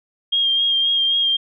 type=tone with vibrato; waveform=sine; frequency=3226 Hz; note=G7; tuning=49 cents sharp; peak=-15 dBFS; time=0.32-1.37 s; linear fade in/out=10 ms; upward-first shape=sine; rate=3.8 Hz; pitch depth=25 cents each way; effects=none